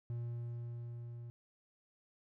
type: tone with level ramp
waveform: triangle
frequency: 118.7 Hz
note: A#2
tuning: 32 cents sharp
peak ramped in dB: -35 to -43 dBFS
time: 0.1-1.3 s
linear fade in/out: 0 ms
effects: none